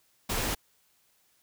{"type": "noise", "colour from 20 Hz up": "pink", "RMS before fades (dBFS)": -30, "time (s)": [0.29, 0.55], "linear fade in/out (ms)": 10, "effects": ["white hiss -68 dBFS RMS until 1.42 s"]}